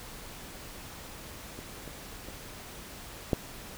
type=clicks; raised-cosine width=2 ms; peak=-29 / -29 / -28 / -11 dBFS; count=4; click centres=1.59 / 1.877 / 2.286 / 3.332 s; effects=pink hiss -45 dBFS RMS until 3.77 s